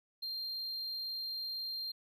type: tone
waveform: triangle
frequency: 4186 Hz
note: C8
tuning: in tune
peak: -36 dBFS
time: 0.22-1.92 s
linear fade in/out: 10 ms
effects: none